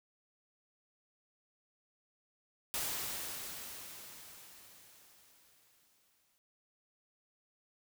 white noise with exponential decay, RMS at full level -36 dBFS, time 2.74-6.38 s, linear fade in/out 0 ms, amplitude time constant 790 ms, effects none

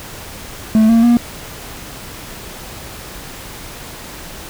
triangle tone with pitch steps, 218.9 / 229.1 / 238.1 Hz, A3 / A#3 / A#3, -9 / -30 / +37 cents, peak -5 dBFS, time 0.75-1.17 s, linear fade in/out 0 ms, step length 140 ms, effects pink hiss -32 dBFS RMS until 4.49 s

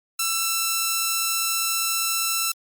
5% pulse tone, 1335 Hz, E6, 22 cents sharp, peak -10 dBFS, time 0.19-2.52 s, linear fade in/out 5 ms, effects Opus 32 kbps

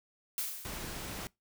blue noise with exponential decay, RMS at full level -33 dBFS, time 0.38-1.07 s, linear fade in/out 0 ms, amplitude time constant 150 ms
pink noise, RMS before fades -41 dBFS, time 0.65-1.27 s, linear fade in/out 0 ms
effects noise-tail reverb RT60 0.2 s tail -24 dB re dry

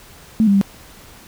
sine tone with pitch steps, 220.6 / 199.4 / 197.1 Hz, A3 / G3 / G3, +5 / +30 / +10 cents, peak -10 dBFS, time 0.4-0.613 s, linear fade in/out 0 ms, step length 71 ms, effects pink hiss -43 dBFS RMS until 1.27 s

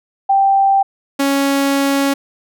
sine / sawtooth tone pair in turn, 784 / 277.2 Hz, G5 / C#4, 0 / 0 cents, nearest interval octave + tritone, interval 1800 cents, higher first, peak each -9 dBFS, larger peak neither, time 0.29-0.83 / 1.19-2.14 s, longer second, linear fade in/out 10 ms, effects none

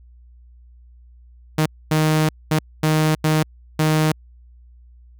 sawtooth tone bursts at uneven times, 155.56 Hz, D#3, in tune, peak -11 dBFS, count 6, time 1.58-1.66 / 1.91-2.29 / 2.51-2.59 / 2.83-3.15 / 3.24-3.43 / 3.79-4.12 s, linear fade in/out 5 ms, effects added 60 Hz sine -44 dBFS peak until 5.19 s

